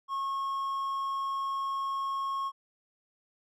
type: tone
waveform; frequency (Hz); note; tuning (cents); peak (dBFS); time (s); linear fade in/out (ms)
triangle; 1090; C#6; -29; -28; 0.08-2.52; 50
effects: none